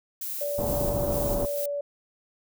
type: noise with tremolo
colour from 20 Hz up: violet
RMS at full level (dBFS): -33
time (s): 0.21-1.66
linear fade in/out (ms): 5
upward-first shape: square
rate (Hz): 2.2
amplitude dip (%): 35
type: tone with pitch glide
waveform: sine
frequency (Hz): 578 to 574.3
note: D5 to D5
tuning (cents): -28 to -39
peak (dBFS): -27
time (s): 0.41-1.81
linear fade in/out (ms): 5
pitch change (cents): -11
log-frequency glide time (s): 0.94-1.37
type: low-pass noise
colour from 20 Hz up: pink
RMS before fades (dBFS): -29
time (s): 0.58-1.46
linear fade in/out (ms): 10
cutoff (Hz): 900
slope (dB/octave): 24
effects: none